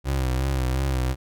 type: tone with vibrato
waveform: 30% pulse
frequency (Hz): 65.41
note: C2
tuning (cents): 0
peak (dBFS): -19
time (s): 0.04-1.16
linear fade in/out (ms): 50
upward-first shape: sine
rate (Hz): 2.8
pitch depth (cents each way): 65
effects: none